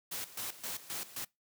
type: noise with tremolo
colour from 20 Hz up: white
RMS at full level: -39 dBFS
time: 0.11-1.25 s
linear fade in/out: 10 ms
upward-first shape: square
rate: 3.8 Hz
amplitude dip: 80%
effects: noise-tail reverb RT60 0.2 s tail -24 dB re dry + high-pass 100 Hz 12 dB/octave